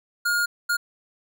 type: tone bursts at uneven times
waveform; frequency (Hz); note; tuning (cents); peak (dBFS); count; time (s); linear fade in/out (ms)
square; 1424; F6; +33; -21; 2; 0.25-0.46 / 0.69-0.77; 10
effects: none